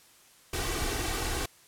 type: noise with comb filter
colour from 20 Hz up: pink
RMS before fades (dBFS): -31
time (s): 0.53-1.46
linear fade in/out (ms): 5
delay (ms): 2.6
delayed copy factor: +0.65
effects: white hiss -58 dBFS RMS until 1.67 s + low-pass 12000 Hz 12 dB/octave